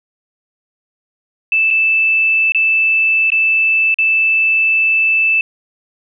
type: tone with dropouts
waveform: sine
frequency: 2637 Hz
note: E7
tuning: in tune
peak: -10 dBFS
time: 1.52-5.41 s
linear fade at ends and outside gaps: 2 ms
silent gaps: 1.705-1.709 / 2.521-2.547 / 3.303-3.319 / 3.943-3.986 s
effects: none